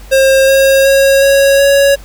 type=tone with pitch steps; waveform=square; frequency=535 / 540.6 / 546.2 / 552 / 557.7 Hz; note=C5 / C#5 / C#5 / C#5 / C#5; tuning=+38 / -44 / -26 / -7 / +10 cents; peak=-6 dBFS; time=0.11-1.96 s; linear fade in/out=20 ms; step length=370 ms; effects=added 50 Hz sine -31 dBFS peak until 2.04 s + pink hiss -39 dBFS RMS until 2.04 s